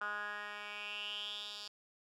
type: tone with band-pass filter sweep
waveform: 10% pulse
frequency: 207.2 Hz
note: G#3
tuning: 4 cents flat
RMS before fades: -43 dBFS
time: 0.01-1.68 s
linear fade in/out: 5 ms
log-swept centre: 1400 to 4400 Hz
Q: 6.1
effects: none

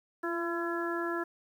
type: harmonic tone with a mistuned harmonic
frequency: 338.1 Hz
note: E4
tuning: 44 cents sharp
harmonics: 1 / 2 / 3 / 4 / 5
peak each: -33 / -40 / -40 / -38 / -38 dBFS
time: 0.23-1.24 s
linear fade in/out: 10 ms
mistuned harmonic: 1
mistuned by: +21 cents
effects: 10-bit

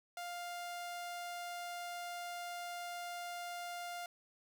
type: tone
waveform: sawtooth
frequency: 701 Hz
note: F5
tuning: 6 cents sharp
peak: -38 dBFS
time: 0.17-4.06 s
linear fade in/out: 2 ms
effects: none

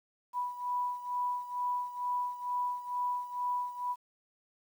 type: beating tone pair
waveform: sine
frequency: 984 / 986.2 Hz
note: B5 / B5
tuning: -7 / -3 cents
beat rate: 2.2 Hz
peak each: -33 / -37 dBFS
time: 0.33-3.96 s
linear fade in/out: 50 ms
effects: 10-bit

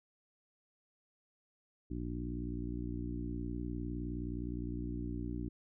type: harmonic tone with a mistuned harmonic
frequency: 59.5 Hz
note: A#1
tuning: 36 cents sharp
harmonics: 1 / 2 / 3 / 4 / 5 / 6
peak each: -41 / -44 / -46 / -45 / -42 / -49 dBFS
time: 1.9-5.49 s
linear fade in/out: 10 ms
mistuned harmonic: 1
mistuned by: -34 cents
effects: none

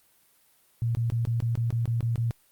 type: tone bursts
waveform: sine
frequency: 116.54 Hz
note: A#2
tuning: in tune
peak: -23 dBFS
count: 10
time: 0.82-2.309 s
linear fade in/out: 0 ms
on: 130 ms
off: 21 ms
effects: white hiss -63 dBFS RMS until 2.51 s + Opus 32 kbps

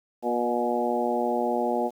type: harmonic tone with a mistuned harmonic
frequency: 120.4 Hz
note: B2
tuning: 44 cents flat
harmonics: 2 / 3 / 4 / 5 / 6 / 7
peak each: -30 / -30 / -30 / -30 / -30 / -30 dBFS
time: 0.22-1.91 s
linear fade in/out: 50 ms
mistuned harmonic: 5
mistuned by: +17 cents
effects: 9-bit

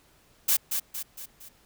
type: noise with echo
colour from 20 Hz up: blue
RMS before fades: -22 dBFS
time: 0.48-0.57 s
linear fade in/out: 10 ms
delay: 230 ms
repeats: 4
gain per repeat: -6 dB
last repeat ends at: 1.49 s
effects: pink hiss -61 dBFS RMS until 1.65 s

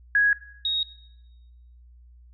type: tone pair in turn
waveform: sine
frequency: 1661.2 / 3763 Hz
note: G#6 / A#7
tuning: 0 / +16 cents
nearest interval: octave + major second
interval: 1416 cents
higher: second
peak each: -16 / -22 dBFS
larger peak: first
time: 0.15-0.33 / 0.65-0.83 s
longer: neither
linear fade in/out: 2 ms
effects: noise-tail reverb RT60 1.0 s tail -18 dB re dry + added 60 Hz sine -48 dBFS peak until 2.33 s

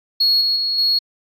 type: tone with level steps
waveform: sine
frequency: 4325 Hz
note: C#8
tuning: 43 cents flat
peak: -10 / -14 / -17 / -12 dBFS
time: 0.2-0.99 s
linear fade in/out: 10 ms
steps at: 0.41 / 0.56 / 0.78 s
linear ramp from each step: 2 ms
effects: tanh soft clip ceiling -11 dBFS + AAC 48 kbps

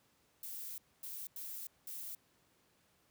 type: noise bursts at uneven times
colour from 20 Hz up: violet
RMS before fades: -45 dBFS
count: 4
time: 0.43-0.78 / 1.03-1.27 / 1.36-1.67 / 1.87-2.15 s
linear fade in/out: 2 ms
effects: pink hiss -72 dBFS RMS until 3.1 s + high-pass 80 Hz 12 dB/octave

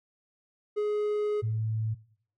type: tone pair in turn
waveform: triangle / sine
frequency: 419 / 110.15 Hz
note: G#4 / A2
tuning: +15 / +2 cents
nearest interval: octave + major seventh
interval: 2313 cents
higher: first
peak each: -23 / -26 dBFS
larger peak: first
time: 0.76-1.42 / 1.42-1.95 s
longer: first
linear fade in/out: 20 ms
effects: noise-tail reverb RT60 0.6 s tail -20 dB re dry + MP3 48 kbps

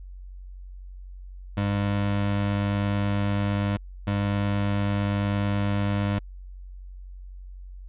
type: tone pair in turn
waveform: 25% pulse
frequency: 101 / 101 Hz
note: G#2 / G#2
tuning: -48 / -48 cents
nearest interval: unison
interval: 0 cents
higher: neither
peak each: -19 dBFS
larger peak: neither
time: 1.57-3.77 / 4.07-6.19 s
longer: first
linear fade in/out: 5 ms
effects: added 46 Hz sine -38 dBFS peak until 7.88 s + resampled to 8000 Hz

